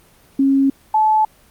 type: tone pair in turn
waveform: sine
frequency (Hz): 272.6 / 865.5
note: C#4 / A5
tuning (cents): -29 / -29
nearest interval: octave + minor sixth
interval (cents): 2000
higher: second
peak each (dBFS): -11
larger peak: neither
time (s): 0.39-0.7 / 0.94-1.25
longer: neither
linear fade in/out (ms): 5
effects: pink hiss -51 dBFS RMS until 1.5 s + Opus 24 kbps